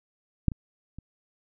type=clicks; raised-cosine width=5 ms; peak=-8 / -23 / -28 dBFS; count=3; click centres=0.483 / 0.518 / 0.986 s; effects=none